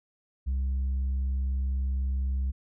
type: tone with tanh clipping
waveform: sine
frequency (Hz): 66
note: C2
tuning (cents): +16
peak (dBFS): -26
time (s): 0.46-2.52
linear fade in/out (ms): 20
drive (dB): 2
effects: none